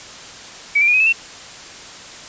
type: tone with pitch steps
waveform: sine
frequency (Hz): 2279 / 2358 / 2440 / 2524 / 2612 / 2702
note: C#7 / D7 / D#7 / D#7 / E7 / E7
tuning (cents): +47 / +6 / -34 / +24 / -17 / +42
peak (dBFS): -11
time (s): 0.75-1.128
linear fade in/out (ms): 10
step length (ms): 63
effects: white hiss -36 dBFS RMS until 2.28 s + resampled to 16000 Hz